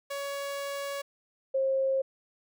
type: tone pair in turn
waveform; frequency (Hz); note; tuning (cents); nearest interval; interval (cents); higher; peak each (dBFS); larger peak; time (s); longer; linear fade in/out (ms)
sawtooth / sine; 561 / 534.8; C#5 / C5; +21 / +38; minor second; 83; first; -29 / -24; second; 0.1-1.02 / 1.54-2.02; first; 10
effects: none